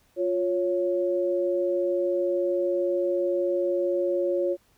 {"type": "tone pair together", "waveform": "sine", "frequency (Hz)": [352.3, 554.4], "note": ["F4", "C#5"], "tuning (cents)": [15, 0], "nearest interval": "minor sixth", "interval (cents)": 785, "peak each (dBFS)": -25, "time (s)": [0.16, 4.57], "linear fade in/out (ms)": 50, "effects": ["pink hiss -64 dBFS RMS until 4.77 s"]}